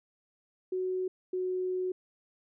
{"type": "tone pair in turn", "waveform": "sine", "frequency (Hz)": [370.6, 368.3], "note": ["F#4", "F#4"], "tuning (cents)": [3, -8], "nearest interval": "unison", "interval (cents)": 11, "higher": "first", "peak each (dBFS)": [-29, -29], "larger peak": "neither", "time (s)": [[0.72, 1.08], [1.33, 1.92]], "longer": "second", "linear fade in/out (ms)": 5, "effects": []}